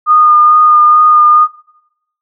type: tone with vibrato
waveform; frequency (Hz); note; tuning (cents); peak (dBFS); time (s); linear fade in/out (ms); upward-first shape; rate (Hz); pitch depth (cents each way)
sine; 1221; D#6; -33; -3; 0.06-1.48; 50; sine; 2.3; 15
effects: noise-tail reverb RT60 0.9 s tail -26 dB re dry